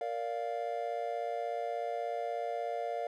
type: chord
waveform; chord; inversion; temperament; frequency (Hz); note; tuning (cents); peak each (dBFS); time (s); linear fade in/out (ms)
triangle; Bb major; none; just; 466.2 / 582.7 / 699.2; Bb4 / D5 / F5; 0 / -14 / +2; -37 / -37 / -34; 0.01-3.07; 2
effects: none